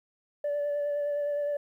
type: tone with vibrato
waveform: sine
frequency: 581 Hz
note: D5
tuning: 19 cents flat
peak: -25 dBFS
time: 0.44-1.57 s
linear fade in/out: 5 ms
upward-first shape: sine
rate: 9.7 Hz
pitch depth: 17 cents each way
effects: tanh soft clip ceiling -25 dBFS + 11-bit